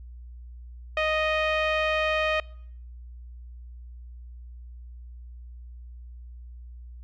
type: tone with low-pass filter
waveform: sawtooth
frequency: 622.3 Hz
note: D#5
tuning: in tune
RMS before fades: -25 dBFS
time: 0.97-2.4 s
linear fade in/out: 2 ms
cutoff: 2600 Hz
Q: 2.7
effects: noise-tail reverb RT60 0.7 s tail -25 dB re dry + added 60 Hz sine -40 dBFS peak until 7.03 s